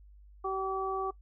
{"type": "harmonic tone", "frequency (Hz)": 383.2, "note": "G4", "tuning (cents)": -39, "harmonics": [1, 2, 3], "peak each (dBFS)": [-34, -36, -34], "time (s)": [0.44, 1.11], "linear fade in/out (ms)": 10, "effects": ["noise-tail reverb RT60 0.1 s tail -21 dB re dry", "added 50 Hz sine -52 dBFS peak until 1.21 s"]}